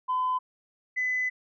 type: tone pair in turn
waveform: sine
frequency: 1015 / 2009 Hz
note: B5 / B6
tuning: +47 / +29 cents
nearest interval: octave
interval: 1182 cents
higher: second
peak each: -23 / -24 dBFS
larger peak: first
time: 0.08-0.39 / 0.96-1.3 s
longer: second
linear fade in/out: 20 ms
effects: tanh soft clip ceiling -20 dBFS